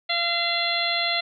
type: harmonic tone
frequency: 686 Hz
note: F5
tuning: 31 cents flat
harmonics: 1 / 2 / 3 / 4 / 5 / 6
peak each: -29 / -33 / -27 / -32 / -28 / -27 dBFS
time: 0.09-1.21 s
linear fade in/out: 10 ms
effects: none